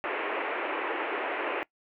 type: band-pass noise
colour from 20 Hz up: pink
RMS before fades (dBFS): -32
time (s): 0.04-1.63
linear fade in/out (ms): 0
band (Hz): 320 to 2700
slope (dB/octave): 48
effects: noise-tail reverb RT60 0.1 s tail -22 dB re dry